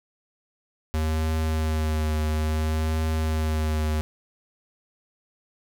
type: tone with vibrato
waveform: square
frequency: 78.2 Hz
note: D#2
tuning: 9 cents sharp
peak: -23 dBFS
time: 0.94-4.01 s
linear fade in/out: 0 ms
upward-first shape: triangle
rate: 0.59 Hz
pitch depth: 26 cents each way
effects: none